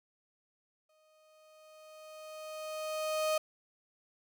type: tone with exponential growth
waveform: 35% pulse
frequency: 622.3 Hz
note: D#5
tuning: in tune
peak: -26 dBFS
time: 0.89-3.38 s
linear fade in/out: 5 ms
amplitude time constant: 540 ms
effects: none